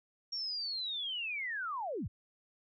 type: linear sweep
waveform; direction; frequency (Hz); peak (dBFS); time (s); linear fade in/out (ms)
sine; down; 5588 to 53.4; -35; 0.32-2.08; 10
effects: none